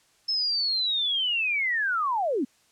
sine linear sweep, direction down, 5274 to 225 Hz, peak -23 dBFS, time 0.28-2.45 s, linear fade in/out 10 ms, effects white hiss -63 dBFS RMS until 2.71 s + low-pass 9000 Hz 12 dB/octave

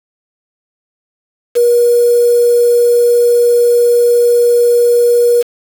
sine tone with quantisation, 479.5 Hz, A#4, 49 cents sharp, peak -6 dBFS, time 1.55-5.43 s, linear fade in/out 20 ms, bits 4, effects none

